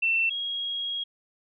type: tone pair in turn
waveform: sine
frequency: 2687 / 3288 Hz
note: E7 / G#7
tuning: +33 / -18 cents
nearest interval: minor third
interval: 349 cents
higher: second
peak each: -21 / -28 dBFS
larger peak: first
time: 0.02-0.3 / 0.3-1.04 s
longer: second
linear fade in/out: 10 ms
effects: none